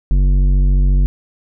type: tone with tanh clipping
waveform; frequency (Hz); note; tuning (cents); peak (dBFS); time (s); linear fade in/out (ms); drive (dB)
sine; 47.14; F#1; +33; -11; 0.11-1.06; 0; 11
effects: none